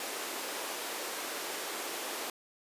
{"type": "high-pass noise", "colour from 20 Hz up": "pink", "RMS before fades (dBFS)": -38, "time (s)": [0, 2.3], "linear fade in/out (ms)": 2, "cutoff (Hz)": 330, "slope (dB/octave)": 24, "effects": ["resampled to 32000 Hz"]}